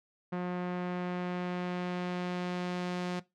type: tone with low-pass filter sweep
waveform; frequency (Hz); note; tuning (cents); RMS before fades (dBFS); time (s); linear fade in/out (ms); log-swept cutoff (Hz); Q
sawtooth; 179.1; F3; +44; -34; 0.32-3.2; 10; 1700 to 5300; 0.8
effects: noise-tail reverb RT60 0.2 s tail -19 dB re dry